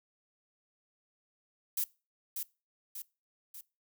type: noise with echo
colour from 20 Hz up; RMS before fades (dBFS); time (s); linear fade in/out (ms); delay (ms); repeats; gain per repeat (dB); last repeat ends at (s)
violet; -32; 1.77-1.84; 5; 590; 3; -5; 3.61
effects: noise-tail reverb RT60 0.3 s tail -22 dB re dry